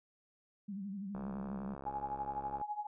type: tone with vibrato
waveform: sine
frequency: 197.6 Hz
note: G3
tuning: 14 cents sharp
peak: -39 dBFS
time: 0.68-1.75 s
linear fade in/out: 10 ms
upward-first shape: sine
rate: 12 Hz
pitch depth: 84 cents each way
type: click train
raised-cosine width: 1 ms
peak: -32 dBFS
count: 101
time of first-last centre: 1.15-2.614 s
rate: 68.3 Hz
type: tone with tremolo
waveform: sine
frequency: 837 Hz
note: G#5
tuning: 13 cents sharp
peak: -33 dBFS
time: 1.86-2.87 s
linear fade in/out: 5 ms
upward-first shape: triangle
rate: 12 Hz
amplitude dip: 90%
effects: none